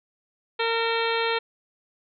harmonic tone with a mistuned harmonic, 458 Hz, A#4, 31 cents flat, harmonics 1 / 2 / 3 / 4 / 5 / 6 / 7 / 8 / 9, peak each -26 / -29 / -31 / -32 / -33 / -34 / -34 / -35 / -36 dBFS, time 0.59-1.39 s, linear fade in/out 10 ms, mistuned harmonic 6, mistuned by -55 cents, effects none

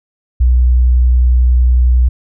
sine tone with vibrato, 61.74 Hz, B1, in tune, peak -6 dBFS, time 0.4-2.09 s, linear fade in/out 10 ms, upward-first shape sine, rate 11 Hz, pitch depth 9 cents each way, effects none

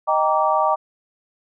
sine chord, Eb major seventh, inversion none, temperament equal with one note detuned, 622.3 / 784 / 932.3 / 1158.5 Hz, Eb5 / G5 / Bb5 / D6, 0 / 0 / 0 / -24 cents, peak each -21 dBFS, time 0.07-0.76 s, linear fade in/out 20 ms, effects none

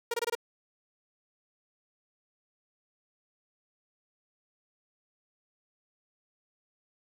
sawtooth tone bursts, 470 Hz, A#4, 14 cents sharp, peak -24 dBFS, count 5, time 0.11-0.352 s, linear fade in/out 5 ms, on 30 ms, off 23 ms, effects none

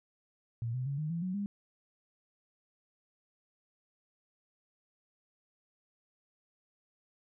sine tone with pitch steps, 116.2 / 127.45 / 139.79 / 153.33 / 168.17 / 184.46 / 202.3 Hz, A#2 / C3 / C#3 / D#3 / E3 / F#3 / G#3, -5 / -45 / +15 / -25 / +35 / -5 / -45 cents, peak -32 dBFS, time 0.62-1.46 s, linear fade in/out 0 ms, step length 120 ms, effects none

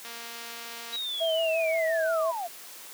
click train, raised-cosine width 0.2 ms, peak -24 dBFS, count 213, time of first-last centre 0.05-0.96 s, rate 233 Hz
sine linear sweep, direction down, 3916 to 647 Hz, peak -30 dBFS, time 0.92-2.48 s, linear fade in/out 20 ms
sine tone with vibrato, 649 Hz, E5, 27 cents flat, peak -24 dBFS, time 1.2-2.32 s, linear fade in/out 20 ms, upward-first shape sine, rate 5.7 Hz, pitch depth 28 cents each way
effects white hiss -45 dBFS RMS until 2.93 s + high-pass 300 Hz 12 dB/octave

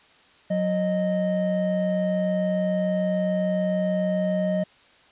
triangle tone pair together, 183.9 / 618.6 Hz, F#3 / D#5, -10 / -10 cents, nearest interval octave + major sixth, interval 2100 cents, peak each -22 dBFS, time 0.5-4.64 s, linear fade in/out 10 ms, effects white hiss -55 dBFS RMS until 5.11 s + resampled to 8000 Hz

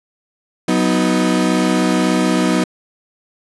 35% pulse chord, B major, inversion second, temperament equal with one note detuned, 185 / 246.9 / 313.7 Hz, F#3 / B3 / D#4, 0 / 0 / +14 cents, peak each -16 dBFS, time 0.68-2.64 s, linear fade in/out 5 ms, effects resampled to 24000 Hz

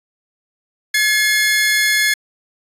sawtooth tone pair together, 1704 / 2141 Hz, G#6 / C7, +44 / +39 cents, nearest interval major third, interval 395 cents, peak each -12 / -13 dBFS, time 0.94-2.14 s, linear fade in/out 5 ms, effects resampled to 32000 Hz

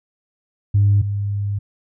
sine tone pair in turn, 101.3 / 101.3 Hz, G#2 / G#2, -43 / -43 cents, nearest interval unison, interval 0 cents, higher neither, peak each -10 / -19 dBFS, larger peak first, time 0.74-1.02 / 1.02-1.59 s, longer second, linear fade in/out 10 ms, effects tanh soft clip ceiling -7 dBFS

